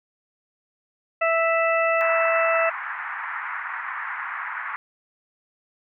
harmonic tone, 659.3 Hz, E5, in tune, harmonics 1 / 2 / 3 / 4, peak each -21 / -24 / -26 / -27 dBFS, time 1.21-2.7 s, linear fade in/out 10 ms
white band-pass noise, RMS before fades -31 dBFS, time 2.01-4.76 s, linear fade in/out 0 ms, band 890 to 2000 Hz, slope 48 dB/octave
effects none

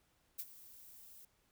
violet noise with ADSR envelope, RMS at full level -41 dBFS, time 0.38-1.25 s, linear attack 17 ms, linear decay 45 ms, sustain -16 dB, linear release 4 ms, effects pink hiss -75 dBFS RMS until 1.51 s

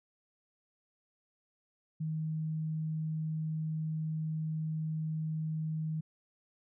sine tone, 157.3 Hz, D#3, 19 cents sharp, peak -32 dBFS, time 2-6.01 s, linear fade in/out 10 ms, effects none

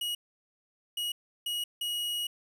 45% pulse tone bursts at uneven times, 2900 Hz, F#7, 35 cents flat, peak -30 dBFS, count 4, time 0.01-0.15 / 0.97-1.12 / 1.46-1.64 / 1.81-2.27 s, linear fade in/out 5 ms, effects none

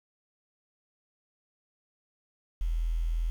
sine tone with quantisation, 41.36 Hz, E1, 7 cents sharp, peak -26 dBFS, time 2.61-3.3 s, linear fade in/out 0 ms, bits 9, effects none

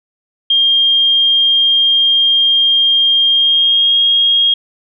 sine tone with pitch glide, 3213 to 3260 Hz, G7 to G#7, +42 to -33 cents, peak -8 dBFS, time 0.5-4.54 s, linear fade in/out 5 ms, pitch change +25 cents, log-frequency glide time 3.29-3.98 s, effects none

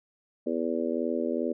harmonic tone, 82.41 Hz, E2, in tune, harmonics 3 / 4 / 5 / 6 / 7, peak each -31 / -32 / -33 / -34 / -34 dBFS, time 0.46-1.53 s, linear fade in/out 10 ms, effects none

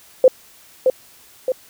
sine tone with echo, 515 Hz, C5, 28 cents flat, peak -5 dBFS, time 0.24-0.28 s, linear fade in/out 2 ms, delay 620 ms, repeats 2, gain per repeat -5 dB, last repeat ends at 1.52 s, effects white hiss -48 dBFS RMS until 1.69 s

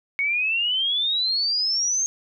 sine exponential sweep, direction up, 2204 to 6470 Hz, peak -20 dBFS, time 0.19-2.06 s, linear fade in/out 0 ms, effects none

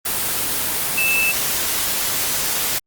sine tone in noise, 2637 Hz, E7, in tune, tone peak -16 dBFS, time 0.97-1.32 s, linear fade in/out 10 ms, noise white, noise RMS -21 dBFS, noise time 0.05-2.79 s, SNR +2 dB, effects Opus 24 kbps

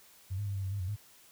sine tone with pitch steps, 94.1 / 102.8 / 99.4 / 97.3 / 95.3 / 100.8 / 90.4 / 104 Hz, F#2 / G#2 / G2 / G2 / G2 / G2 / F#2 / G#2, +30 / -17 / +25 / -12 / -48 / +49 / -40 / +3 cents, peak -32 dBFS, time 0.3-0.964 s, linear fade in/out 20 ms, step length 83 ms, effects white hiss -59 dBFS RMS until 1.31 s

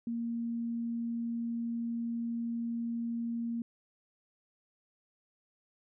sine tone, 233.1 Hz, A#3, in tune, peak -32 dBFS, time 0.07-3.62 s, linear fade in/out 2 ms, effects none

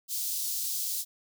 white high-pass noise, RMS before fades -32 dBFS, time 0.08-1.05 s, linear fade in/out 50 ms, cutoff 4100 Hz, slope 24 dB/octave, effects none

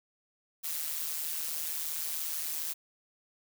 blue noise with amplitude modulation, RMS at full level -32 dBFS, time 0.63-2.74 s, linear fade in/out 20 ms, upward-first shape sine, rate 157 Hz, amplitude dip 70%, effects none

